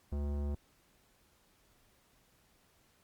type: tone with tanh clipping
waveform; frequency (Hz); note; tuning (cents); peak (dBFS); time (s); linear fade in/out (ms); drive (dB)
sine; 72; D2; -34; -35; 0.12-0.55; 5; 18
effects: pink hiss -69 dBFS RMS until 3.03 s + Opus 48 kbps